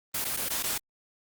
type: noise with dropouts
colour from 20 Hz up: white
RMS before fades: -30 dBFS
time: 0.14-0.78 s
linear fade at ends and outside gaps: 5 ms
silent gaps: 0.245-0.25 / 0.366-0.37 / 0.488-0.501 / 0.627-0.637 s
effects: Opus 24 kbps